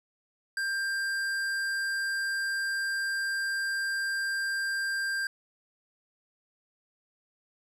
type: tone with hard clipping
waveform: sine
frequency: 1588 Hz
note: G6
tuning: 22 cents sharp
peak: -30 dBFS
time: 0.57-5.27 s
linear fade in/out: 2 ms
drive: 12 dB
effects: none